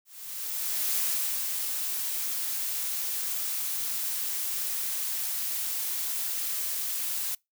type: noise with ADSR envelope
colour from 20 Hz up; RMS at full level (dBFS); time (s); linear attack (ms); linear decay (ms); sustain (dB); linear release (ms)
blue; -27; 0.05-7.35; 930; 430; -4; 4
effects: noise-tail reverb RT60 0.2 s tail -26 dB re dry